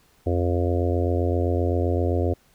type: harmonic tone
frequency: 87.7 Hz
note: F2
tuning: 8 cents sharp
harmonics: 1 / 3 / 4 / 5 / 6 / 7 / 8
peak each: -22 / -29 / -28 / -29 / -30 / -33 / -34 dBFS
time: 0.26-2.34 s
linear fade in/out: 10 ms
effects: pink hiss -60 dBFS RMS until 2.54 s